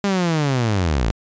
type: linear sweep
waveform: sawtooth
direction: down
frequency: 203.8 to 48.26 Hz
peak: -13 dBFS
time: 0.04-1.11 s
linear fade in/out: 0 ms
effects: resampled to 16000 Hz